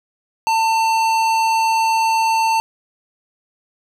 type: tone with tanh clipping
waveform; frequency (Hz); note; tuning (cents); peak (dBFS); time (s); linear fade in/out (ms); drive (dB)
sine; 896; A5; +31; -16; 0.47-2.6; 0; 18
effects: none